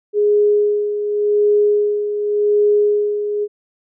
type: tone with tremolo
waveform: sine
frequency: 415.3 Hz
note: G#4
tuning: in tune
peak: -10 dBFS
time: 0.13-3.48 s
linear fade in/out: 50 ms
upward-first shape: sine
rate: 0.88 Hz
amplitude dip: 60%
effects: none